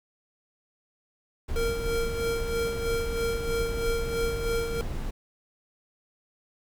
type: noise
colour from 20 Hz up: brown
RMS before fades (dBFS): -32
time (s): 1.48-5.11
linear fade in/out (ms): 10
type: tone with tremolo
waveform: square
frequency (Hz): 463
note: A#4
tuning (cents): -12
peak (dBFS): -26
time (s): 1.56-4.81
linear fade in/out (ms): 0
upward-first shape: sine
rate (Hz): 3.1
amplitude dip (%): 55
effects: none